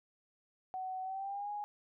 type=tone with pitch glide; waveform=sine; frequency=750 to 827.4 Hz; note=F#5 to G#5; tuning=+23 to -7 cents; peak=-37 dBFS; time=0.74-1.64 s; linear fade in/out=0 ms; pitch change=+170 cents; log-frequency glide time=1.02-1.51 s; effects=none